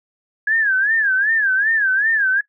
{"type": "tone with vibrato", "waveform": "sine", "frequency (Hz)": 1661.2, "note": "G#6", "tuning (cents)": 0, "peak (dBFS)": -14, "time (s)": [0.47, 2.41], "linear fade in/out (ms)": 5, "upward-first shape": "sine", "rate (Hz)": 2.6, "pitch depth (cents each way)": 160, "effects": ["noise-tail reverb RT60 0.1 s tail -20 dB re dry"]}